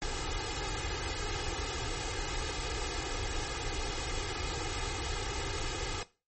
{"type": "noise with comb filter", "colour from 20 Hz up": "pink", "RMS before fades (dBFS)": -35, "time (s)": [0.02, 6.03], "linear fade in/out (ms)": 0, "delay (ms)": 2.4, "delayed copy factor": 1, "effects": ["noise-tail reverb RT60 0.3 s tail -18 dB re dry", "MP3 32 kbps"]}